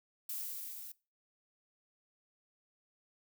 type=noise with level ramp; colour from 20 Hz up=violet; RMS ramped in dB=-39 to -48 dBFS; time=0.29-0.92 s; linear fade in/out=5 ms; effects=noise-tail reverb RT60 0.3 s tail -21 dB re dry